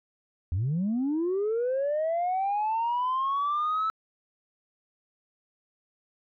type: linear sweep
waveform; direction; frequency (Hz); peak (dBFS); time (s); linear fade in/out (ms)
sine; up; 79 to 1316; -23; 0.52-3.9; 0
effects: tanh soft clip ceiling -22 dBFS